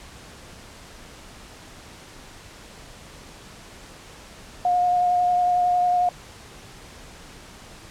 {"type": "tone with vibrato", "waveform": "sine", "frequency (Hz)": 716, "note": "F5", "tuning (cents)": 43, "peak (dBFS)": -17, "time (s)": [4.65, 6.09], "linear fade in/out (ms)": 2, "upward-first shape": "sine", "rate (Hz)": 11, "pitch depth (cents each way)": 12, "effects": ["pink hiss -44 dBFS RMS until 7.9 s", "low-pass 9000 Hz 12 dB/octave"]}